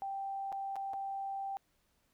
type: tone with dropouts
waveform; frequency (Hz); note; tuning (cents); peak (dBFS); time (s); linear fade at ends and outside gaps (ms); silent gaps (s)
sine; 784; G5; 0; -36; 0.02-1.57; 0; 0.52-0.526 / 0.757-0.764 / 0.934-0.939
effects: pink hiss -75 dBFS RMS until 2.13 s